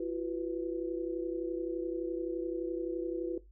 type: chord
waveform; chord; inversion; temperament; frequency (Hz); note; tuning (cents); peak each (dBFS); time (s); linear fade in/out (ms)
sine; E suspended second; none; equal with one note detuned; 338.3 / 370 / 493.9; E4 / F#4 / B4; +45 / 0 / 0; -35 / -37 / -39; 0-3.38; 5
effects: noise-tail reverb RT60 0.2 s tail -18 dB re dry + added 50 Hz sine -54 dBFS peak until 3.51 s